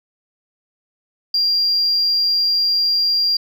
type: tone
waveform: sine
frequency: 4771 Hz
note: D8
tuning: 26 cents sharp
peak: -13 dBFS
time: 1.34-3.37 s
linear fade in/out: 5 ms
effects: tanh soft clip ceiling -10 dBFS